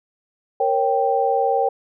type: chord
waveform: sine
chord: G diminished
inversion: first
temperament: equal with one note detuned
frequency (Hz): 466.2 / 545.8 / 784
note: Bb4 / Db5 / G5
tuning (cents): 0 / -27 / 0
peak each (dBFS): -21 / -22 / -19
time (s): 0.6-1.69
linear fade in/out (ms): 5
effects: none